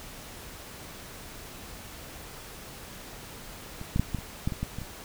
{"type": "clicks", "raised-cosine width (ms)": 5, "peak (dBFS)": [-25, -14, -10, -16, -26, -14, -21, -17, -22, -26], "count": 10, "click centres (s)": [3.814, 3.961, 3.996, 4.147, 4.187, 4.475, 4.522, 4.63, 4.786, 4.817], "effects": ["pink hiss -44 dBFS RMS until 5.04 s"]}